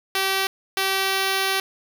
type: tone bursts at uneven times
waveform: 5% pulse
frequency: 385.7 Hz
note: G4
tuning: 28 cents flat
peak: -9 dBFS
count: 2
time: 0.15-0.47 / 0.77-1.6 s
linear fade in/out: 2 ms
effects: none